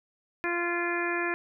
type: harmonic tone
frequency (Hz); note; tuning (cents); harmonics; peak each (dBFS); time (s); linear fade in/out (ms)
346.1; F4; -16; 1 / 2 / 3 / 4 / 5 / 6 / 7; -31 / -37 / -36 / -37 / -32 / -38 / -36; 0.44-1.34; 0
effects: none